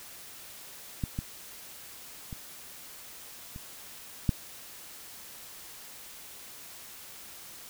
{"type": "clicks", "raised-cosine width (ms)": 5, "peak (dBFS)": [-17, -19, -26, -29, -11], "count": 5, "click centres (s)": [1.038, 1.189, 2.328, 3.561, 4.292], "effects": ["white hiss -47 dBFS RMS until 7.69 s"]}